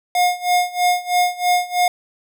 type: tone with tremolo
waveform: square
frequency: 716 Hz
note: F5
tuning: 43 cents sharp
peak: -13 dBFS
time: 0.15-1.88 s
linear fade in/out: 2 ms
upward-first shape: sine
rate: 3.1 Hz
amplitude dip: 90%
effects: none